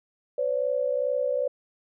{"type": "tone pair together", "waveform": "sine", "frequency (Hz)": [509.6, 572], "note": ["C5", "D5"], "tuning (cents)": [-46, -46], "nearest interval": "major second", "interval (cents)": 200, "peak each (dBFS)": -26, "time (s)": [0.38, 1.48], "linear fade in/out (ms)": 5, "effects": []}